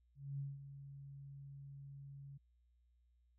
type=tone with ADSR envelope; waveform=sine; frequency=139.3 Hz; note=C#3; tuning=9 cents sharp; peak=-39 dBFS; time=0.15-2.38 s; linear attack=240 ms; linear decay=190 ms; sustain=-11 dB; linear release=12 ms; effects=added 60 Hz sine -70 dBFS peak until 3.38 s